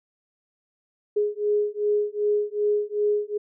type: beating tone pair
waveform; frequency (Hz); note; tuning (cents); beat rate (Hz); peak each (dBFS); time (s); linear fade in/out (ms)
sine; 415.3 / 417.9; G#4 / G#4; 0 / +11; 2.6; -24; 1.16-3.38; 10
effects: none